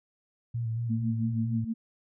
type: tone with vibrato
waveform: sine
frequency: 115.1 Hz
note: A#2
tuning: 22 cents flat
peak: -28 dBFS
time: 0.54-1.65 s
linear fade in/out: 10 ms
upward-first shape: square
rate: 4.4 Hz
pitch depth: 36 cents each way
type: tone with tremolo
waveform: sine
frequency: 226.4 Hz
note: A3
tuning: 50 cents sharp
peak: -26 dBFS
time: 0.89-1.74 s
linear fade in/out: 20 ms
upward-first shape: sine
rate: 6.3 Hz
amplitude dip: 75%
effects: none